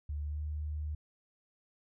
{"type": "tone with pitch glide", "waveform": "sine", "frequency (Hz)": [73.7, 75.6], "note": ["D2", "D#2"], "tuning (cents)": [7, -49], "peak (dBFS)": -34, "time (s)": [0.09, 0.95], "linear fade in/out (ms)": 5, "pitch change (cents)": 44, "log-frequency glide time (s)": [0.23, 0.42], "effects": []}